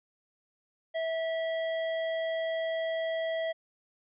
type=tone; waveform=square; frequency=652 Hz; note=E5; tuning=19 cents flat; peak=-30 dBFS; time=0.94-3.53 s; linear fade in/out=20 ms; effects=resampled to 8000 Hz